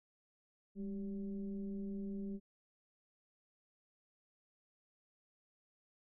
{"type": "tone with frequency modulation", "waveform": "sine", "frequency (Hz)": 200.6, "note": "G3", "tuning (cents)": 40, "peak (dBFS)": -39, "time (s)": [0.75, 2.4], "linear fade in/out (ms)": 50, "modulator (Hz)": 188, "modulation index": 0.66, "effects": []}